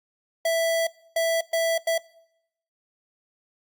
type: tone bursts at uneven times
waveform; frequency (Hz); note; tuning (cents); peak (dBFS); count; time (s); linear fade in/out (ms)
square; 660; E5; +2; -21; 4; 0.45-0.87 / 1.16-1.41 / 1.53-1.78 / 1.87-1.98; 5
effects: noise-tail reverb RT60 0.8 s tail -23 dB re dry + Opus 48 kbps